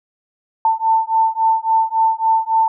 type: beating tone pair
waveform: sine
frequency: 891 / 894.6 Hz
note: A5 / A5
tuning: +22 / +28 cents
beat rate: 3.6 Hz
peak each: -16 dBFS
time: 0.65-2.68 s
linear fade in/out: 2 ms
effects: none